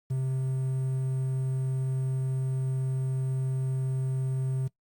triangle tone with quantisation, 131.4 Hz, C3, 8 cents sharp, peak -24 dBFS, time 0.1-4.68 s, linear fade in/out 10 ms, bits 9, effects noise-tail reverb RT60 0.1 s tail -21 dB re dry + Opus 48 kbps

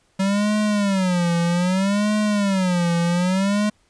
square tone with vibrato, 190 Hz, F#3, 46 cents sharp, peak -18 dBFS, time 0.19-3.7 s, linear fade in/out 10 ms, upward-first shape sine, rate 0.63 Hz, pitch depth 190 cents each way, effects pink hiss -62 dBFS RMS until 3.89 s + resampled to 22050 Hz

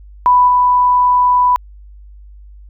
sine tone with level steps, 991 Hz, B5, 6 cents sharp, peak -6 / -8 dBFS, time 0.26-1.56 s, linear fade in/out 0 ms, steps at 0.47 s, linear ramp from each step 20 ms, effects added 50 Hz sine -35 dBFS peak until 2.69 s

